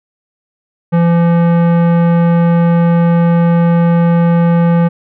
sine tone with tanh clipping, 170 Hz, F3, 46 cents flat, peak -9 dBFS, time 0.92-4.89 s, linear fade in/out 20 ms, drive 17 dB, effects none

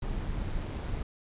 brown noise with amplitude modulation, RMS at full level -31 dBFS, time 0.02-1.03 s, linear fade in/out 5 ms, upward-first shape sine, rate 146 Hz, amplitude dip 45%, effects resampled to 8000 Hz

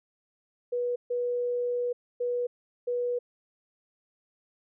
sine tone bursts at uneven times, 487.3 Hz, B4, 23 cents flat, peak -26 dBFS, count 4, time 0.72-0.96 / 1.1-1.93 / 2.2-2.47 / 2.87-3.19 s, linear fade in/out 10 ms, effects none

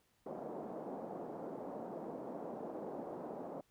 white band-pass noise, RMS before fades -45 dBFS, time 0.26-3.61 s, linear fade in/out 5 ms, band 180 to 720 Hz, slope 24 dB/octave, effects pink hiss -75 dBFS RMS until 3.7 s

